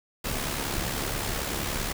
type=noise with amplitude modulation; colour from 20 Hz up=pink; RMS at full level=-28 dBFS; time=0.24-1.93 s; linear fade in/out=10 ms; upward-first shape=sine; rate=70.6 Hz; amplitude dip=50%; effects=none